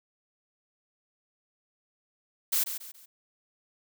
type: noise with echo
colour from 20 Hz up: blue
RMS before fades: -26 dBFS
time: 2.52-2.64 s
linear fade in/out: 10 ms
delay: 140 ms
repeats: 3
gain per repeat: -9 dB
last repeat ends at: 3.06 s
effects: none